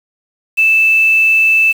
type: tone with quantisation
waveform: sine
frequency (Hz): 2637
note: E7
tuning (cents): 0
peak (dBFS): -7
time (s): 0.57-1.73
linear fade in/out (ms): 20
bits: 5
effects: none